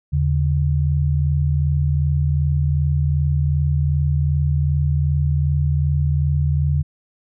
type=tone pair together; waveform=sine; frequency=80.1 / 142.72 Hz; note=E2 / D3; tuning=-49 / -49 cents; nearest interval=minor seventh; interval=1000 cents; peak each=-18 dBFS; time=0.12-6.83 s; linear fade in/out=20 ms; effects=none